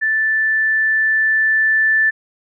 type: tone with level ramp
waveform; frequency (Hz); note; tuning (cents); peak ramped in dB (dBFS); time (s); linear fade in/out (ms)
sine; 1760; A6; 0; -14 to -11; 0.01-2.11; 20
effects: none